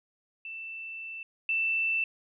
sine tone pair in turn, 2664 / 2664 Hz, E7 / E7, +18 / +18 cents, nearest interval unison, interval 0 cents, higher neither, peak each -37 / -25 dBFS, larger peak second, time 0.45-1.23 / 1.49-2.04 s, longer first, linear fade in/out 2 ms, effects none

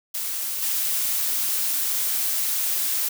blue noise with level steps, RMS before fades -28 / -24 dBFS, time 0.14-3.09 s, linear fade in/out 10 ms, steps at 0.62 s, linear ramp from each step 5 ms, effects none

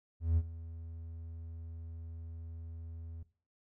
triangle tone with ADSR envelope, 82.41 Hz, E2, in tune, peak -22 dBFS, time 0.2-3.23 s, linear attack 170 ms, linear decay 51 ms, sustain -19 dB, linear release 4 ms, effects noise-tail reverb RT60 0.4 s tail -18 dB re dry + tanh soft clip ceiling -18 dBFS

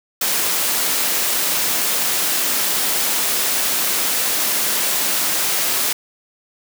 white high-pass noise, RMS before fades -19 dBFS, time 0.21-5.93 s, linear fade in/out 5 ms, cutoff 200 Hz, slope 12 dB/octave, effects none

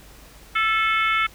harmonic tone with a mistuned harmonic, 435.8 Hz, A4, 17 cents flat, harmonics 3 / 4 / 5 / 6 / 7 / 8, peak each -21 / -30 / -22 / -31 / -32 / -33 dBFS, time 0.55-1.27 s, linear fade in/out 10 ms, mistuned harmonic 3, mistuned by +29 cents, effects added 50 Hz sine -48 dBFS peak until 1.34 s + pink hiss -48 dBFS RMS until 1.34 s

